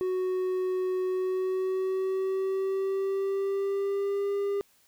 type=tone with pitch glide; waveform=triangle; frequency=370 to 401.2 Hz; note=F#4 to G4; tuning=0 to +40 cents; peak=-24 dBFS; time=0.01-4.61 s; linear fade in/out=0 ms; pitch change=+140 cents; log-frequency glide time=1.05-4.32 s; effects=white hiss -64 dBFS RMS until 4.87 s